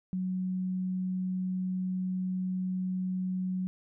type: tone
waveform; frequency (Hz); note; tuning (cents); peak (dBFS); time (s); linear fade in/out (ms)
sine; 185; F#3; 0; -29; 0.13-3.67; 0
effects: none